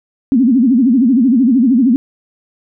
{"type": "tone with vibrato", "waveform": "sine", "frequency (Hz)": 249.2, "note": "B3", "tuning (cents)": 16, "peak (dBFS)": -7, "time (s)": [0.32, 1.96], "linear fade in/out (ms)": 0, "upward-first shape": "sine", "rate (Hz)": 13, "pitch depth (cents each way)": 200, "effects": []}